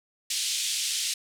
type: band-pass noise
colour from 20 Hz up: pink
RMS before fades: -29 dBFS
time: 0.3-1.14 s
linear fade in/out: 5 ms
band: 3000 to 9700 Hz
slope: 24 dB/octave
effects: none